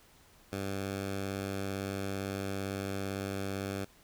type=tone; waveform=10% pulse; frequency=97.8 Hz; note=G2; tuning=4 cents flat; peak=-26 dBFS; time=0.52-3.85 s; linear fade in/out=10 ms; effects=pink hiss -61 dBFS RMS until 4.03 s